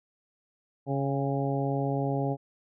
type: harmonic tone with a mistuned harmonic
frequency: 138.59 Hz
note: C#3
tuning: in tune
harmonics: 1 / 2 / 3 / 4 / 5 / 6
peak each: -29 / -32 / -34 / -35 / -36 / -37 dBFS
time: 0.86-2.37 s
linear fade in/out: 50 ms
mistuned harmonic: 6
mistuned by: -32 cents
effects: none